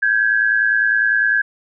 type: tone pair together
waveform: sine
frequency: 1568 / 1677.9 Hz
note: G6 / G#6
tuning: 0 / +17 cents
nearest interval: minor second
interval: 117 cents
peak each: -16 dBFS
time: 0.02-1.42 s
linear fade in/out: 10 ms
effects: none